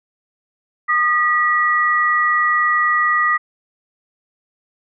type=tone pair together; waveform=sine; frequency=1225.3 / 1936 Hz; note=D#6 / B6; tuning=-27 / -35 cents; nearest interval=minor sixth; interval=792 cents; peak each=-16 dBFS; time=0.88-3.38 s; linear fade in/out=20 ms; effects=none